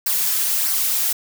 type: noise with flanger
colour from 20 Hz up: blue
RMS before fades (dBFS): -20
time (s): 0.06-1.13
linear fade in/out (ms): 5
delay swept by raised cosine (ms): 0.28 to 3.58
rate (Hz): 1.6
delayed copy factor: -0.55
effects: none